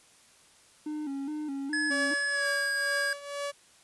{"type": "tone with vibrato", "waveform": "triangle", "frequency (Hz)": 289, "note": "D4", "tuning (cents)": -28, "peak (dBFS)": -30, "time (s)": [0.86, 2.14], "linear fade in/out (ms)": 5, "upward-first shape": "square", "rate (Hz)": 2.4, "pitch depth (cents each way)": 84}
{"type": "tone with pitch glide", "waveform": "square", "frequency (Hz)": [1701, 1634.5], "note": ["G#6", "G#6"], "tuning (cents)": [41, -28], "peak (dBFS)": -28, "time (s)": [1.73, 3.13], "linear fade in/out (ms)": 2, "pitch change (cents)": -69, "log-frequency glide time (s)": [2.33, 2.48]}
{"type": "tone with tremolo", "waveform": "sawtooth", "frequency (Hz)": 570, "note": "C#5", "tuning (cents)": 48, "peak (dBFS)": -27, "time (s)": [1.9, 3.52], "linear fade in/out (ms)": 20, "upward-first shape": "triangle", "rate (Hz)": 2.1, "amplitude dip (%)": 80}
{"effects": ["white hiss -59 dBFS RMS until 3.83 s", "resampled to 24000 Hz"]}